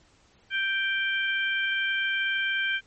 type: harmonic tone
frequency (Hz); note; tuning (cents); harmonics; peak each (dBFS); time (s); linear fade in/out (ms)
784; G5; 0; 2 / 3 / 4; -26 / -30 / -32; 0.5-2.81; 50
effects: pink hiss -61 dBFS RMS until 2.86 s + MP3 32 kbps